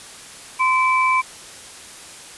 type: tone pair together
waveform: sine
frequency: 1031.7 / 2316 Hz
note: C6 / D7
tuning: -25 / -25 cents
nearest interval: octave + major second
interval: 1400 cents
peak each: -16 / -19 dBFS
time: 0.59-1.22 s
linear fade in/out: 20 ms
effects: white hiss -39 dBFS RMS until 2.37 s + resampled to 24000 Hz